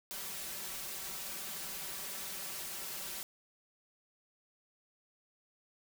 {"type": "noise with comb filter", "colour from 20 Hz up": "white", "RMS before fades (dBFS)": -42, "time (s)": [0.11, 3.23], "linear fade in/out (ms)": 0, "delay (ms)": 5.2, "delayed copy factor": 0.9, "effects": []}